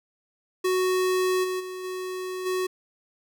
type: tone with level steps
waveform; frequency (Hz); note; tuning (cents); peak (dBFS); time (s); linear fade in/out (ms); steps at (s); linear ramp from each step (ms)
square; 370; F#4; 0; -22 / -27 / -34 / -31 / -25; 0.64-2.67; 10; 1.43 / 1.59 / 1.83 / 2.45; 20
effects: none